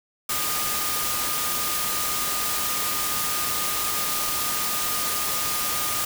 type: tone in noise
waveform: sine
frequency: 1223 Hz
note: D#6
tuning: 30 cents flat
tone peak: -32 dBFS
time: 0.29-6.05 s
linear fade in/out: 5 ms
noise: white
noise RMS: -26 dBFS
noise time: 0.29-6.05 s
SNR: -9 dB
effects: none